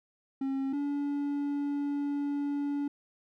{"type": "tone pair in turn", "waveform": "triangle", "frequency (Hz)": [270, 286.1], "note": ["C#4", "D4"], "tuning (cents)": [-45, -45], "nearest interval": "minor second", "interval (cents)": 100, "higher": "second", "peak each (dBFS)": -27, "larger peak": "neither", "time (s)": [[0.41, 0.73], [0.73, 2.88]], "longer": "second", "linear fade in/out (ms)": 5, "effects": []}